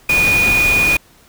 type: tone in noise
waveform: sine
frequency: 2458 Hz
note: D#7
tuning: 22 cents flat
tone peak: -11 dBFS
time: 0.09-0.97 s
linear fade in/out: 5 ms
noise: pink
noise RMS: -21 dBFS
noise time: 0.09-0.97 s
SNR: +7 dB
effects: pink hiss -49 dBFS RMS until 1.28 s